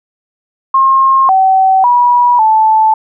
sine tone with pitch steps, 1070 / 763 / 971 / 875 Hz, C6 / G5 / B5 / A5, +38 / -47 / -30 / -10 cents, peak -5 dBFS, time 0.74-2.94 s, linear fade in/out 5 ms, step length 550 ms, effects none

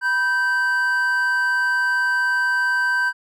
triangle tone pair together, 980 / 1555.7 Hz, B5 / G6, -14 / -14 cents, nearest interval minor sixth, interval 800 cents, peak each -24 / -16 dBFS, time 0.01-3.13 s, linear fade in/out 50 ms, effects none

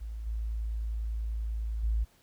sine tone with level steps, 55.1 Hz, A1, 3 cents sharp, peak -35 / -30 / -25 dBFS, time 0-2.05 s, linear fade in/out 20 ms, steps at 0.26 / 1.83 s, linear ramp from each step 10 ms, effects pink hiss -64 dBFS RMS until 2.22 s

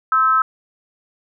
sine tone with amplitude modulation, 1300 Hz, E6, 24 cents flat, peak -9 dBFS, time 0.12-0.42 s, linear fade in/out 2 ms, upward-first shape sine, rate 261 Hz, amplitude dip 65%, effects none

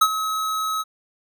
square tone with ADSR envelope, 1282 Hz, E6, 49 cents flat, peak -11 dBFS, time 0.01-0.84 s, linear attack 9 ms, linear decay 55 ms, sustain -12 dB, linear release 34 ms, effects none

